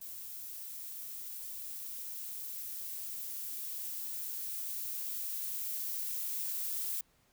violet noise with level ramp, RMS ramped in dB -45 to -36 dBFS, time 0.01-7.01 s, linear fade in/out 5 ms, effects pink hiss -70 dBFS RMS until 7.32 s

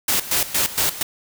white noise with tremolo, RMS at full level -19 dBFS, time 0.08-1.03 s, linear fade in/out 5 ms, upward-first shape square, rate 4.3 Hz, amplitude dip 80%, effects none

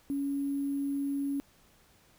sine tone with sample-and-hold, 279.8 Hz, C#4, 16 cents sharp, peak -29 dBFS, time 0.1-1.4 s, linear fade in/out 0 ms, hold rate 11025 Hz, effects pink hiss -63 dBFS RMS until 2.18 s

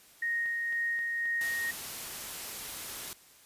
sine tone with tremolo, 1864.7 Hz, A#6, in tune, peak -28 dBFS, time 0.22-1.71 s, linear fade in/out 5 ms, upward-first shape sine, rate 2 Hz, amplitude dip 25%
click train, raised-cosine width 0.3 ms, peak -35 dBFS, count 5, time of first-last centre 0.46-1.521 s, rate 3.77 Hz
white noise, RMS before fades -40 dBFS, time 1.41-3.13 s, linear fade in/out 0 ms
effects white hiss -58 dBFS RMS until 3.45 s + resampled to 32000 Hz

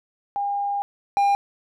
sine / triangle tone pair in turn, 807 / 802.9 Hz, G#5 / G5, -50 / +41 cents, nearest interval unison, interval 9 cents, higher first, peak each -22 / -14 dBFS, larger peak second, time 0.36-0.82 / 1.17-1.35 s, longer first, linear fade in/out 0 ms, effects none

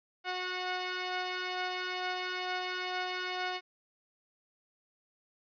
10% pulse tone pair together, 366.1 / 730 Hz, F#4 / F#5, -18 / -24 cents, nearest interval octave, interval 1194 cents, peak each -28 dBFS, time 0.24-3.61 s, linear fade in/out 50 ms, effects resampled to 11025 Hz

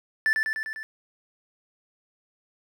triangle tone with echo, 1760 Hz, A6, in tune, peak -17 dBFS, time 0.26-0.33 s, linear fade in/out 0 ms, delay 100 ms, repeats 5, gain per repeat -3 dB, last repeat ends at 0.83 s, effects none

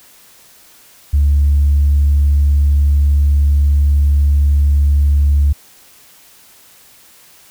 sine tone, 71.8 Hz, D2, 39 cents flat, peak -7 dBFS, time 1.13-5.53 s, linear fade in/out 10 ms, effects tanh soft clip ceiling -5 dBFS + white hiss -45 dBFS RMS until 7.5 s

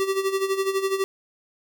square tone with tremolo, 387.3 Hz, G4, 21 cents flat, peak -20 dBFS, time 0-1.04 s, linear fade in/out 0 ms, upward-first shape sine, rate 12 Hz, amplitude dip 70%, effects none

